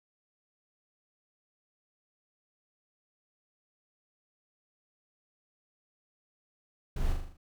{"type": "noise with echo", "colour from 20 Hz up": "brown", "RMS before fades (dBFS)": -32, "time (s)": [6.96, 7.13], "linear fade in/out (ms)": 5, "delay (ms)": 40, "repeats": 6, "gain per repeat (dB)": -4, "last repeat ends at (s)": 7.37, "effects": []}